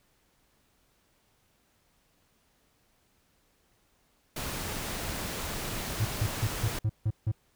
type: noise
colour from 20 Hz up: pink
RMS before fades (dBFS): -35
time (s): 4.36-6.79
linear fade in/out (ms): 5
type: tone bursts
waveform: triangle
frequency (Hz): 108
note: A2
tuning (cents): -32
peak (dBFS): -22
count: 7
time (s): 6-7.317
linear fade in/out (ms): 5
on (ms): 51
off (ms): 160
effects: pink hiss -69 dBFS RMS until 7.55 s